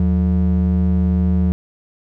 triangle ring-modulated tone, 130.81 Hz, C3, in tune, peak -8 dBFS, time 0-1.52 s, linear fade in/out 0 ms, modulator 51.1 Hz, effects none

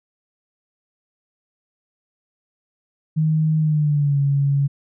sine tone with pitch glide, 156.6 to 140.32 Hz, D#3 to C#3, +11 to +21 cents, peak -15 dBFS, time 3.16-4.68 s, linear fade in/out 20 ms, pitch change -190 cents, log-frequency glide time 3.59-4.19 s, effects none

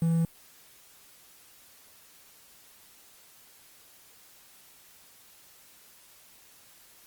triangle tone with quantisation, 165.4 Hz, E3, 6 cents sharp, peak -20 dBFS, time 0.02-0.25 s, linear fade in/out 2 ms, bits 8, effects white hiss -56 dBFS RMS until 7.06 s + Opus 32 kbps

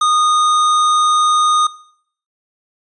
square tone, 1232 Hz, D#6, 17 cents flat, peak -12 dBFS, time 0.01-1.67 s, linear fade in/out 5 ms, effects noise-tail reverb RT60 0.6 s tail -18 dB re dry + resampled to 22050 Hz

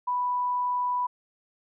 sine tone, 987.8 Hz, B5, in tune, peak -24 dBFS, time 0.07-1.07 s, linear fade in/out 10 ms, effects none

